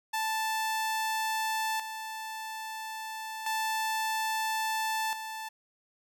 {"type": "tone with tremolo", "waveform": "sawtooth", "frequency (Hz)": 880, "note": "A5", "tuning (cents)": 0, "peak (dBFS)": -25, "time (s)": [0.13, 5.49], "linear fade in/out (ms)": 10, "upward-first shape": "square", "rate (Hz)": 0.3, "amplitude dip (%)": 60, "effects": []}